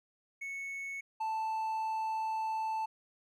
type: tone pair in turn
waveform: triangle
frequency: 2208 / 881.3 Hz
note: C#7 / A5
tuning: -7 / +3 cents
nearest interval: octave + major third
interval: 1590 cents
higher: first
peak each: -36 / -30 dBFS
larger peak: second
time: 0.41-1.01 / 1.2-2.86 s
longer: second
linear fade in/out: 10 ms
effects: none